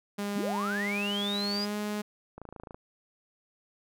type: tone with pitch glide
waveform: sawtooth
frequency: 203.2 to 208.9 Hz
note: G#3 to G#3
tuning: -38 to +10 cents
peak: -27 dBFS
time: 0.18-2.02 s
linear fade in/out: 10 ms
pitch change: +48 cents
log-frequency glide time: 1.55-1.76 s
type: linear sweep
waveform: sine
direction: up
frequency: 135.2 to 5000 Hz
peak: -31 dBFS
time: 0.35-1.66 s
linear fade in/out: 20 ms
type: click train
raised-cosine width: 1 ms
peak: -29 dBFS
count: 11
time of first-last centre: 2.38-2.745 s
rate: 27.4 Hz
effects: none